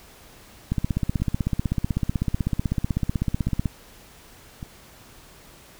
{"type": "two click trains", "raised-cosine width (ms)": 5, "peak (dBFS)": [-21, -10], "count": [4, 48], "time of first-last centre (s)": [[1.2, 4.629], [0.72, 3.657]], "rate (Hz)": [0.875, 16], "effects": ["pink hiss -49 dBFS RMS until 5.79 s"]}